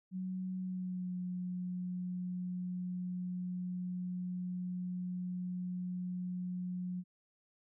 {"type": "tone with pitch glide", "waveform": "sine", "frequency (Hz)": [185.6, 180.63], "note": ["F#3", "F#3"], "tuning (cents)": [6, -41], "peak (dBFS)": -36, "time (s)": [0.11, 7.04], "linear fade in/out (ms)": 50, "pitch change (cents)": -47, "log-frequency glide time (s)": [0.58, 1.16], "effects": []}